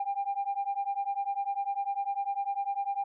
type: beating tone pair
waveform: sine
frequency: 793 / 803 Hz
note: G5 / G5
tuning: +20 / +41 cents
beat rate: 10 Hz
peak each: -31 dBFS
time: 0-3.04 s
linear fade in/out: 5 ms
effects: tanh soft clip ceiling -24 dBFS